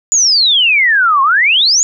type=exponential two-way sweep; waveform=sine; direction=down then up; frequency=7040 to 1052 to 7040 Hz; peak=-7 dBFS; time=0.12-1.83 s; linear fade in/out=0 ms; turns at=1.22 s; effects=none